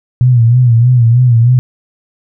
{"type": "tone with vibrato", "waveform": "sine", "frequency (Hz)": 120.6, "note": "B2", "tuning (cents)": -41, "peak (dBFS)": -4, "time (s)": [0.21, 1.59], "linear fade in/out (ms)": 0, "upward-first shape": "sine", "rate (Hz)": 3.2, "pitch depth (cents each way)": 90, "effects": []}